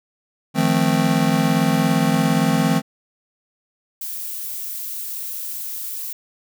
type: chord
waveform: square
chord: F dominant seventh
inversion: third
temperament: just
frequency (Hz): 157.15 / 174.61 / 218.3 / 261.9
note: Eb3 / F3 / A3 / C4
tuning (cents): +18 / 0 / -13 / +2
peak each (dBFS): -22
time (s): 0.54-2.82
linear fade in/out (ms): 50
type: noise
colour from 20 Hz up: violet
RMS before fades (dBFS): -29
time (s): 4.01-6.13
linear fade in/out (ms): 5
effects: none